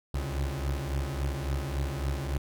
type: beating tone pair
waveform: 30% pulse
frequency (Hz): 67 / 70.6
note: C2 / C#2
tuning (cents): +42 / +32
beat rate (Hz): 3.6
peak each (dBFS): -30 / -29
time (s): 0.14-2.38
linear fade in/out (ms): 5
effects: none